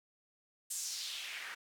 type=noise with band-pass filter sweep; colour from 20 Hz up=white; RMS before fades=-42 dBFS; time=0.7-1.55 s; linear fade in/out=10 ms; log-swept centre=8400 to 1500 Hz; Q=2.4; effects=none